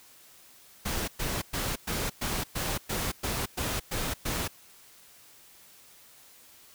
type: noise bursts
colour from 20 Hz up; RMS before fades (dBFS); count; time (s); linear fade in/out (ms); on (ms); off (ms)
pink; -31; 11; 0.85-4.48; 10; 230; 110
effects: white hiss -55 dBFS RMS until 6.74 s